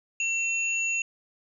sine tone pair together, 2701 / 6775 Hz, E7 / G#8, +42 / +34 cents, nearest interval octave + major third, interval 1592 cents, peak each -25 / -34 dBFS, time 0.2-1.02 s, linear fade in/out 2 ms, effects none

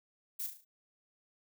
violet noise with echo, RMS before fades -38 dBFS, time 0.39-0.47 s, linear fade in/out 10 ms, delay 36 ms, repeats 5, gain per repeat -6 dB, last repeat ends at 0.65 s, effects none

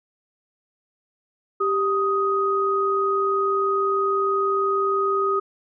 sine tone pair together, 393.1 / 1250 Hz, G4 / D#6, +5 / +8 cents, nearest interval octave + minor sixth, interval 2003 cents, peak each -22 / -21 dBFS, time 1.6-5.4 s, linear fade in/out 10 ms, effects none

